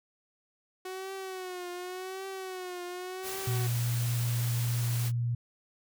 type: tone with vibrato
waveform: sawtooth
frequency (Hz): 370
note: F#4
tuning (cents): 0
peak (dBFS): -33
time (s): 0.85-3.67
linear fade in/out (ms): 5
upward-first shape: triangle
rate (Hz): 0.88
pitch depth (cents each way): 80
type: noise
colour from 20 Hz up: white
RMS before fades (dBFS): -39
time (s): 3.22-5.12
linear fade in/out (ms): 50
type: tone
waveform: sine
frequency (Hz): 119.2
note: A#2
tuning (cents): +39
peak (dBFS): -27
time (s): 3.47-5.35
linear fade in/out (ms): 5
effects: none